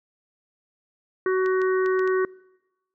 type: harmonic tone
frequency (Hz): 374.4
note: F#4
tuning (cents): +20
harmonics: 1 / 3 / 4 / 5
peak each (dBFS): -20 / -30 / -32 / -34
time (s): 1.26-2.25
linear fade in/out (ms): 2
type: clicks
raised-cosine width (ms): 0.2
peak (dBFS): -24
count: 5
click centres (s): 1.461 / 1.617 / 1.861 / 1.993 / 2.076
effects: noise-tail reverb RT60 1.0 s tail -24 dB re dry